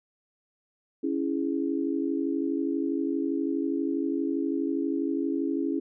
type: chord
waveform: sine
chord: C# minor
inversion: none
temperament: equal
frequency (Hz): 277.2 / 329.6 / 415.3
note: C#4 / E4 / G#4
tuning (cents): 0 / 0 / 0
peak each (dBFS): -28 / -29 / -34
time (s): 1.03-5.8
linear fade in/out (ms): 10
effects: none